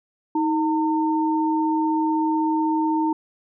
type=tone pair together; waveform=sine; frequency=316.2 / 908 Hz; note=D#4 / A#5; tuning=+28 / -46 cents; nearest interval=octave + tritone; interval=1826 cents; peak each=-20 / -23 dBFS; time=0.35-3.13 s; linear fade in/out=5 ms; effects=none